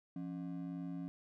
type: ring-modulated tone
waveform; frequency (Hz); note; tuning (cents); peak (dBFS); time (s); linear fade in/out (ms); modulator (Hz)
triangle; 223.8; A3; +30; -35; 0.16-1.08; 0; 51.3
effects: none